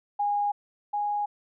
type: tone pair in turn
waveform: sine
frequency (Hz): 820 / 826.2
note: G#5 / G#5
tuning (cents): -22 / -9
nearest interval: unison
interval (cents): 13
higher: second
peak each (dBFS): -23 / -25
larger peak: first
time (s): 0.19-0.52 / 0.93-1.26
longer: neither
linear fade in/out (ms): 10
effects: none